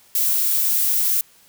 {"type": "noise", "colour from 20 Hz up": "violet", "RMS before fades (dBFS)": -19, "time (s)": [0.15, 1.21], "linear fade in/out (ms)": 2, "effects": ["white hiss -53 dBFS RMS until 1.48 s"]}